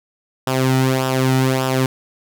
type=tone with flanger; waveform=sawtooth; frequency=130.81 Hz; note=C3; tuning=in tune; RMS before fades=-17 dBFS; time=0.47-1.86 s; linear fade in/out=2 ms; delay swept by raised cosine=0.46 to 1.86 ms; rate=1.7 Hz; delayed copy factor=-0.65; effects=none